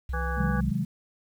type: tone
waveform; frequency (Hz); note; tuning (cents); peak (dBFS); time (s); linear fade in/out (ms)
sine; 65.41; C2; 0; -28; 0.09-0.71; 5
type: harmonic tone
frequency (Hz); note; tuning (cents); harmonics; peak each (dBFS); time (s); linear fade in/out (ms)
164.81; E3; 0; 1 / 3 / 5 / 7 / 9 / 10; -37 / -37 / -37 / -37 / -37 / -37; 0.13-0.61; 10
type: chord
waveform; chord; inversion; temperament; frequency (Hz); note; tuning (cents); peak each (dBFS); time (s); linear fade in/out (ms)
sine; Ab dominant seventh; first; equal with one note detuned; 130.81 / 159.38 / 185 / 207.7; C3 / Eb3 / Gb3 / Ab3; 0 / +42 / 0 / 0; -31 / -31 / -30 / -30; 0.37-0.85; 10
effects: 9-bit